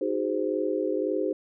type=chord; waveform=sine; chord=Ab dominant seventh; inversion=second; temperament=just; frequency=311.5 / 373.8 / 415.3 / 519.1 Hz; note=Eb4 / Gb4 / Ab4 / C5; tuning=+2 / +18 / 0 / -14 cents; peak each=-30 dBFS; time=0.01-1.33 s; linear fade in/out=5 ms; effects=none